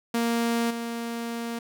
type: tone with level steps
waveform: sawtooth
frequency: 233.1 Hz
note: A#3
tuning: in tune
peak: -19 / -26 dBFS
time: 0.14-1.59 s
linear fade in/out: 5 ms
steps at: 0.7 s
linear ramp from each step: 10 ms
effects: none